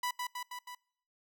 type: tone with echo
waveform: sawtooth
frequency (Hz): 987.8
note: B5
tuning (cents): 0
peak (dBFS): -28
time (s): 0.03-0.11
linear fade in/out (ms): 5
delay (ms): 160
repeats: 4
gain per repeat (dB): -3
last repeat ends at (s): 0.75
effects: noise-tail reverb RT60 0.6 s tail -25 dB re dry